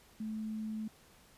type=tone; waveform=sine; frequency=217.5 Hz; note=A3; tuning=20 cents flat; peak=-36 dBFS; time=0.2-0.88 s; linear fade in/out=5 ms; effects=pink hiss -62 dBFS RMS until 1.37 s + resampled to 32000 Hz